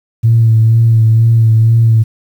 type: tone with vibrato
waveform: sine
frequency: 113.1 Hz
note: A2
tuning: 48 cents sharp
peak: -4 dBFS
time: 0.23-2.04 s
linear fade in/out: 20 ms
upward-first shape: sine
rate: 2.1 Hz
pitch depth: 30 cents each way
effects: tanh soft clip ceiling 0 dBFS + 7-bit